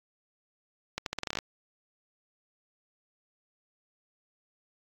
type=accelerating click train; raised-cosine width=0.2 ms; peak=-14 dBFS; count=11; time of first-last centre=0.98-1.388 s; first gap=82 ms; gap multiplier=0.83; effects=AAC 64 kbps